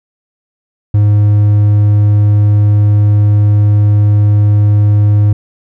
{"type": "tone", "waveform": "triangle", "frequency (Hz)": 103.83, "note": "G#2", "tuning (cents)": 0, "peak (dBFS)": -3, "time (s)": [0.94, 5.33], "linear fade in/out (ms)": 5, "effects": []}